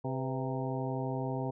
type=harmonic tone with a mistuned harmonic; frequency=132.2 Hz; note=C3; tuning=18 cents sharp; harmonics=1 / 2 / 3 / 4 / 5 / 6 / 7; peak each=-35 / -38 / -40 / -41 / -42 / -43 / -43 dBFS; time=0.04-1.51 s; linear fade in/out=10 ms; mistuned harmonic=4; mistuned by=-81 cents; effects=none